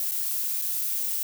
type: noise with dropouts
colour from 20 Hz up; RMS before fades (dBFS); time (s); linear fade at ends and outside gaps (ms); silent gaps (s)
violet; -28; 0-1.23; 1; 0.112-0.118 / 0.616-0.62
effects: none